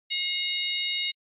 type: harmonic tone with a mistuned harmonic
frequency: 717 Hz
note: F5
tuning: 45 cents sharp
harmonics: 3 / 4 / 5 / 6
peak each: -32 / -31 / -31 / -38 dBFS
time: 0.1-1.12 s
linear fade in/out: 20 ms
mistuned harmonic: 5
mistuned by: +83 cents
effects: AAC 48 kbps